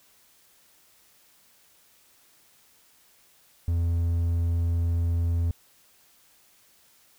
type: tone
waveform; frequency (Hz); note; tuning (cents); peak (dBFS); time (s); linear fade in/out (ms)
triangle; 84.7; E2; +48; -20; 3.68-5.51; 0
effects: white hiss -60 dBFS RMS until 7.18 s